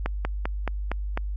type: slowing click train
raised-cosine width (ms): 0.5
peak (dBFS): -12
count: 6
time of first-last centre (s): 0.06-1.175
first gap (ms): 190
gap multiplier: 1.08
effects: added 50 Hz sine -27 dBFS peak until 1.36 s